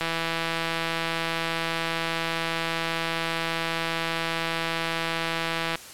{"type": "click train", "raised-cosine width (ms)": 0.3, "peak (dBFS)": -11, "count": 949, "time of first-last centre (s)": [0.01, 5.755], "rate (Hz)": 165, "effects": ["white hiss -43 dBFS RMS until 5.93 s", "low-pass 11000 Hz 12 dB/octave"]}